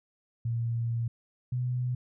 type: tone pair in turn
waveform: sine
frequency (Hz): 116.54 / 124.67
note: A#2 / B2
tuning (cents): 0 / +17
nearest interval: minor second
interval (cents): 117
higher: second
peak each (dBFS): -27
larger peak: neither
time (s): 0.45-1.08 / 1.52-1.95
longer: first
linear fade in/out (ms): 5
effects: none